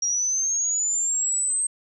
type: linear sweep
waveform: sine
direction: up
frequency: 5650 to 8360 Hz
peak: -21 dBFS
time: 0.02-1.67 s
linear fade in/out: 5 ms
effects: none